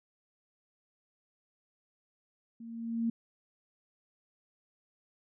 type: tone with level ramp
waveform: sine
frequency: 230 Hz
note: A#3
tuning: 23 cents flat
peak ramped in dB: -44 to -26 dBFS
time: 2.6-3.1 s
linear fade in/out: 5 ms
effects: none